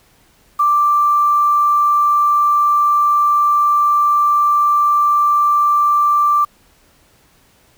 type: tone with quantisation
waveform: sine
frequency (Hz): 1176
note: D6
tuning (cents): +2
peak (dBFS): -10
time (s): 0.59-6.45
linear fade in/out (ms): 10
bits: 6
effects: pink hiss -53 dBFS RMS until 7.77 s